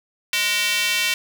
square tone with high-pass filter, 207.7 Hz, G#3, in tune, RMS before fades -21 dBFS, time 0.33-1.14 s, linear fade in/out 2 ms, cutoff 2500 Hz, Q 2, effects none

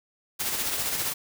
white noise with tremolo, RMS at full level -27 dBFS, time 0.39-1.14 s, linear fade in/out 20 ms, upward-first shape sine, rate 15 Hz, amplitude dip 40%, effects none

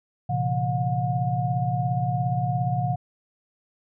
sine tone cluster, 117.7 / 134.9 / 169.3 / 720 Hz, A#2 / C#3 / E3 / F#5, +17 / -47 / +46 / -47 cents, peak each -27 / -26 / -31 / -27 dBFS, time 0.29-2.96 s, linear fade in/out 10 ms, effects none

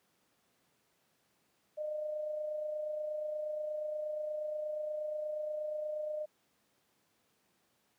sine tone with amplitude modulation, 608 Hz, D#5, 40 cents flat, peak -33 dBFS, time 1.77-6.26 s, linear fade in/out 20 ms, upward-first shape sine, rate 28.4 Hz, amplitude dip 40%, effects pink hiss -74 dBFS RMS until 7.98 s + high-pass 150 Hz 12 dB/octave

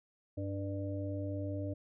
harmonic tone with a mistuned harmonic, 98 Hz, G2, in tune, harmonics 1 / 3 / 5 / 6, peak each -37 / -40 / -48 / -43 dBFS, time 0.37-1.74 s, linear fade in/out 10 ms, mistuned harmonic 6, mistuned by +24 cents, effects none

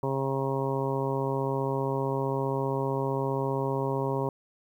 harmonic tone, 135.3 Hz, C#3, 42 cents flat, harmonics 1 / 2 / 3 / 4 / 5 / 6 / 7 / 8, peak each -31 / -35 / -31 / -34 / -40 / -42 / -34 / -41 dBFS, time 0.03-4.29 s, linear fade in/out 2 ms, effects 10-bit

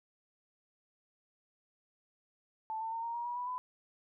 sine tone with pitch steps, 880 / 896.4 / 913.1 / 930.2 / 947.5 / 965.2 / 983.2 / 1001.6 Hz, A5 / A5 / A#5 / A#5 / A#5 / B5 / B5 / B5, 0 / +32 / -36 / -4 / +28 / -40 / -8 / +24 cents, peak -35 dBFS, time 2.7-3.58 s, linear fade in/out 0 ms, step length 110 ms, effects none

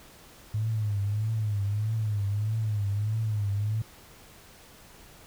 sine tone with vibrato, 105.6 Hz, G#2, 29 cents sharp, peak -25 dBFS, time 0.54-3.82 s, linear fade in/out 5 ms, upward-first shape triangle, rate 1.6 Hz, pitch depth 110 cents each way, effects pink hiss -52 dBFS RMS until 5.26 s

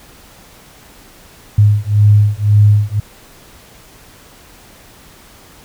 sine beating tone pair, 103.2 / 105.1 Hz, G#2 / G#2, -10 / +21 cents, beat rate 1.9 Hz, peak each -10 dBFS, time 1.58-3 s, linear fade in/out 5 ms, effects pink hiss -42 dBFS RMS until 5.64 s

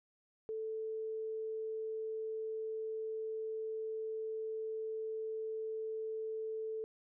sine tone, 440 Hz, A4, in tune, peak -37 dBFS, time 0.49-6.84 s, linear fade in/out 0 ms, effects none

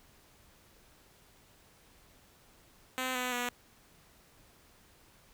5% pulse tone with pitch steps, 257 / 250.6 / 244.3 Hz, C4 / B3 / B3, -31 / +25 / -19 cents, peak -21 dBFS, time 2.98-3.49 s, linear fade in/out 0 ms, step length 170 ms, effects pink hiss -62 dBFS RMS until 5.33 s

